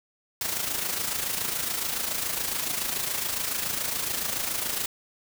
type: noise with amplitude modulation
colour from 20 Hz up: white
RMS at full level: -27 dBFS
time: 0.41-4.86 s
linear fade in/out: 2 ms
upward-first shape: sine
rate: 27.1 Hz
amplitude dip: 55%
effects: none